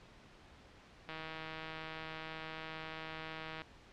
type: click train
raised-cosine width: 0.3 ms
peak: -28 dBFS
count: 403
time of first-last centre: 1.09-3.618 s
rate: 159 Hz
effects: pink hiss -59 dBFS RMS until 3.92 s + low-pass 4000 Hz 12 dB/octave